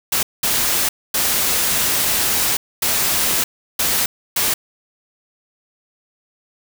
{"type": "noise bursts at uneven times", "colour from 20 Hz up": "white", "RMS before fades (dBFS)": -18, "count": 6, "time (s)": [[0.12, 0.23], [0.43, 0.89], [1.14, 2.57], [2.82, 3.44], [3.79, 4.06], [4.36, 4.54]], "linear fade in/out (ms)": 5, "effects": []}